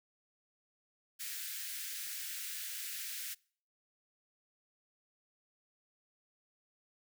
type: high-pass noise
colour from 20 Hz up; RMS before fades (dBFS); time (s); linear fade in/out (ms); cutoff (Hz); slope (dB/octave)
white; -42; 1.19-3.35; 20; 1500; 48
effects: noise-tail reverb RT60 0.5 s tail -25 dB re dry